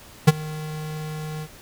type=tone with ADSR envelope; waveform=square; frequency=154.4 Hz; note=D#3; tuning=13 cents flat; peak=-7 dBFS; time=0.27-1.48 s; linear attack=13 ms; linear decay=29 ms; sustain=-23 dB; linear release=55 ms; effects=pink hiss -46 dBFS RMS until 1.61 s